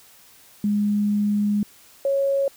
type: tone pair in turn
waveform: sine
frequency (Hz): 206.6 / 551.6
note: G#3 / C#5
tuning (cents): -9 / -9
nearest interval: octave + perfect fourth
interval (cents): 1700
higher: second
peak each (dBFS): -18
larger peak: neither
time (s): 0.64-1.63 / 2.05-2.48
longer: first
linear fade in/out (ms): 2
effects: white hiss -51 dBFS RMS until 2.56 s